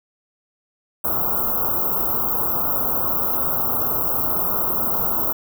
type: band-stop noise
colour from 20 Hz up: white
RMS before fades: -21 dBFS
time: 1.04-5.33 s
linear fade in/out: 10 ms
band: 1400 to 13000 Hz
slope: 96 dB/octave
effects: none